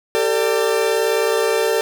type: chord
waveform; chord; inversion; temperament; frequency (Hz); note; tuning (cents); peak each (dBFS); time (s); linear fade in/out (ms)
40% pulse; G suspended second; none; equal with one note detuned; 392 / 450.8 / 587.3; G4 / A4 / D5; 0 / +42 / 0; -21 / -17 / -22; 0.15-1.81; 0
effects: none